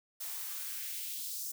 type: noise with high-pass filter sweep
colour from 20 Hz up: blue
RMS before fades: -40 dBFS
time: 0.2-1.52 s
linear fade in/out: 10 ms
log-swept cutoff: 560 to 6300 Hz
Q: 1.6
effects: none